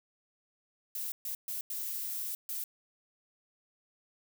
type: noise bursts at uneven times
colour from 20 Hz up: violet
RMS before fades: -37 dBFS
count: 5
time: 0.95-1.12 / 1.25-1.35 / 1.48-1.61 / 1.7-2.35 / 2.49-2.64 s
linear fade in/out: 2 ms
effects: none